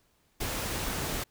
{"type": "noise", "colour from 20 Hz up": "pink", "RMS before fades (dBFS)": -33, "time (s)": [0.4, 1.24], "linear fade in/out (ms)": 10, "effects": ["pink hiss -69 dBFS RMS until 1.3 s"]}